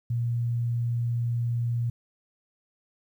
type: tone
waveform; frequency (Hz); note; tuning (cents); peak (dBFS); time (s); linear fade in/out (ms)
sine; 118.5; A#2; +29; -24; 0.1-1.9; 5
effects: 10-bit